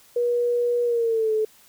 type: tone with pitch glide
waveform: sine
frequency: 481.5 to 434 Hz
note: B4 to A4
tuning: -44 to -24 cents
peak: -19 dBFS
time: 0.16-1.45 s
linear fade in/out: 5 ms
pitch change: -180 cents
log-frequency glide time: 0.84-1.33 s
effects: white hiss -54 dBFS RMS until 1.68 s